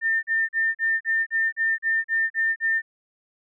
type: tone bursts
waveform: sine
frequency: 1803 Hz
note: A6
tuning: 42 cents sharp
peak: -19 dBFS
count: 11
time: 0.01-2.82 s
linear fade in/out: 50 ms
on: 220 ms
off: 39 ms
effects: none